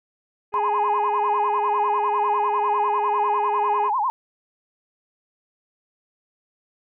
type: harmonic tone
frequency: 415.3 Hz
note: G#4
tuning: in tune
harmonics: 1 / 2 / 3 / 4 / 5 / 6 / 7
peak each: -27 / -32 / -44 / -43 / -47 / -41 / -53 dBFS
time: 0.52-3.91 s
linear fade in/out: 50 ms
type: tone with vibrato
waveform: sine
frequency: 934 Hz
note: A#5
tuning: 3 cents sharp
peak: -19 dBFS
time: 0.54-4.1 s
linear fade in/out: 0 ms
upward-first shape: sine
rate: 10 Hz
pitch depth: 240 cents each way
effects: none